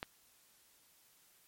click, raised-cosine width 0.3 ms, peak -22 dBFS, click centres 0.029 s, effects white hiss -67 dBFS RMS until 1.47 s + MP3 64 kbps

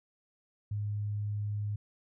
sine tone, 103.83 Hz, G#2, in tune, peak -31 dBFS, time 0.71-1.76 s, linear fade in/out 5 ms, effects none

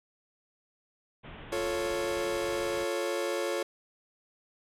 pink low-pass noise, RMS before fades -46 dBFS, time 1.23-2.85 s, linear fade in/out 20 ms, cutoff 3500 Hz, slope 96 dB/octave
40% pulse chord, F augmented, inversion none, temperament equal, 349.2 / 440 / 554.4 Hz, F4 / A4 / C#5, 0 / 0 / 0 cents, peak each -33 / -34 / -32 dBFS, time 1.52-3.63 s, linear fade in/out 5 ms
effects low-pass 12000 Hz 12 dB/octave

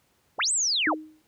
sine linear two-way sweep, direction up then down, 146.83 to 8372 to 277.8 Hz, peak -22 dBFS, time 0.38-0.95 s, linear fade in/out 20 ms, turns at 0.52 s
sine tone with exponential decay, 311.1 Hz, D#4, in tune, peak -22 dBFS, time 0.87-1.22 s, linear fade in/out 2 ms, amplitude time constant 74 ms
effects pink hiss -67 dBFS RMS until 1.27 s + high-pass 60 Hz 12 dB/octave

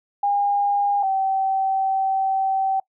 sine tone pair in turn, 810 / 771.1 Hz, G#5 / G5, -43 / -29 cents, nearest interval minor second, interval 86 cents, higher first, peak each -17 / -18 dBFS, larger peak first, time 0.23-1.03 / 1.03-2.8 s, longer second, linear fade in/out 5 ms, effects noise-tail reverb RT60 0.1 s tail -23 dB re dry

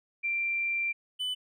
sine / triangle tone pair in turn, 2362 / 3000 Hz, D7 / F#7, +9 / +23 cents, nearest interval major third, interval 414 cents, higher second, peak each -27 / -28 dBFS, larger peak first, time 0.23-0.93 / 1.19-1.35 s, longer first, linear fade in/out 20 ms, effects none

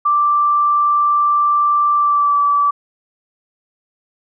sine tone with pitch glide, 1174.7 to 1154.5 Hz, D6 to D6, 0 to -30 cents, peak -11 dBFS, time 0.05-2.71 s, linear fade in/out 10 ms, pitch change -30 cents, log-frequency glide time 1.95-2.39 s, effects none

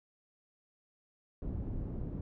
pink low-pass noise, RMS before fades -38 dBFS, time 1.42-2.21 s, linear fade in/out 2 ms, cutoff 260 Hz, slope 12 dB/octave, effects none

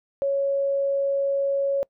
sine tone, 554.4 Hz, C#5, in tune, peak -20 dBFS, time 0.22-1.83 s, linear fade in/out 0 ms, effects noise-tail reverb RT60 0.1 s tail -24 dB re dry

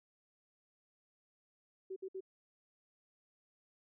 sine tone bursts, 380 Hz, F#4, 46 cents sharp, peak -40 dBFS, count 3, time 1.9-2.207 s, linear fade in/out 10 ms, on 63 ms, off 59 ms, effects none

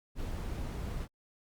brown noise, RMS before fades -37 dBFS, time 0.15-1.08 s, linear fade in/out 50 ms, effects Opus 48 kbps

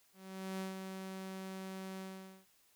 sawtooth tone with ADSR envelope, 190 Hz, F#3, 46 cents sharp, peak -34 dBFS, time 0.13-2.46 s, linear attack 470 ms, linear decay 140 ms, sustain -5 dB, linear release 460 ms, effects white hiss -70 dBFS RMS until 2.75 s

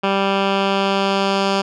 10% pulse tone with low-pass filter sweep, 196 Hz, G3, in tune, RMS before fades -18 dBFS, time 0.03-1.62 s, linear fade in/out 10 ms, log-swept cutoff 2700 to 4800 Hz, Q 1.5, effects none

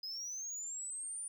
sine linear sweep, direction up, 4993 to 9397 Hz, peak -37 dBFS, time 0.03-1.28 s, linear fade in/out 5 ms, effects tanh soft clip ceiling -39 dBFS + 12-bit

